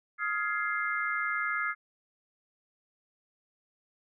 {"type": "chord", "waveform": "sine", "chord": "F minor seventh", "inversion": "third", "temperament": "just", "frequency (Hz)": [1257.2, 1396.9, 1676.3, 2095], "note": ["Eb6", "F6", "Ab6", "C7"], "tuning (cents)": [18, 0, 16, 2], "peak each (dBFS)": -34, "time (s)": [0.18, 1.75], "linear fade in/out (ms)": 50, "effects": []}